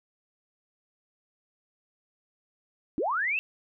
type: linear sweep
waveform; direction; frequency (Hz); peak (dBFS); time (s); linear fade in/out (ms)
sine; up; 250 to 2732; -25; 2.98-3.39; 0
effects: none